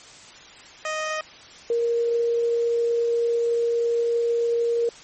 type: tone pair in turn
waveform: 15% pulse / sine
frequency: 622.3 / 468.6 Hz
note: D#5 / A#4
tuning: 0 / +9 cents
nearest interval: perfect fourth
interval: 491 cents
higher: first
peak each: -19 dBFS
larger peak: neither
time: 0.85-1.21 / 1.7-4.89 s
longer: second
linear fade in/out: 2 ms
effects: white hiss -45 dBFS RMS until 5.03 s + MP3 32 kbps